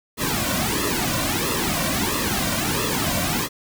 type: noise with flanger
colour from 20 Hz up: pink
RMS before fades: -23 dBFS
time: 0.17-3.49 s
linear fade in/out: 50 ms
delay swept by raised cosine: 1.3 to 2.4 ms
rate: 1.5 Hz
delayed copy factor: -0.85
effects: none